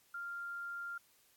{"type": "tone", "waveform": "sine", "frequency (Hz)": 1394, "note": "F6", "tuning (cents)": -4, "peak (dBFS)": -40, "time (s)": [0.14, 0.98], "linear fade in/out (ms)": 5, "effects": ["white hiss -69 dBFS RMS until 1.36 s", "AAC 64 kbps"]}